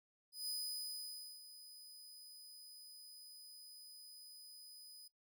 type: tone with ADSR envelope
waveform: sawtooth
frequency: 4989 Hz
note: D#8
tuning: 4 cents sharp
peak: -36 dBFS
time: 0.32-5.08 s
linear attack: 160 ms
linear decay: 920 ms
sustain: -15 dB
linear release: 7 ms
effects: noise-tail reverb RT60 0.1 s tail -18 dB re dry